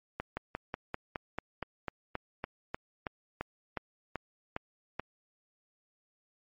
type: slowing click train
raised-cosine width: 0.5 ms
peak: -19 dBFS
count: 18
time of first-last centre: 0.2-4.996 s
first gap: 170 ms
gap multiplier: 1.06
effects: MP3 32 kbps